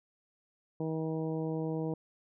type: harmonic tone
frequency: 159.4 Hz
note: D#3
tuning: 42 cents sharp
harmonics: 1 / 2 / 3 / 4 / 5 / 6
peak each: -35 / -36 / -37 / -45 / -48 / -50 dBFS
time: 0.8-1.94 s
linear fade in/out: 2 ms
effects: none